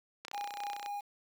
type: click train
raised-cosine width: 0.2 ms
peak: -24 dBFS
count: 20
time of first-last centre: 0.25-0.861 s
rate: 31.1 Hz
type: tone with tremolo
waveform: triangle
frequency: 816 Hz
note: G#5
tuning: 31 cents flat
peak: -33 dBFS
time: 0.33-1.01 s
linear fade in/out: 10 ms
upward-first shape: sine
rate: 3.7 Hz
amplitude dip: 55%
effects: high-pass 400 Hz 12 dB/octave + 9-bit